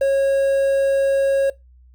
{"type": "tone with quantisation", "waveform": "triangle", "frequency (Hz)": 547, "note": "C#5", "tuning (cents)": -23, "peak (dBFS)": -12, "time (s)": [0.01, 1.5], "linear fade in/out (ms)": 5, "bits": 7, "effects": ["noise-tail reverb RT60 0.2 s tail -22 dB re dry", "added 62 Hz sine -46 dBFS peak until 1.94 s"]}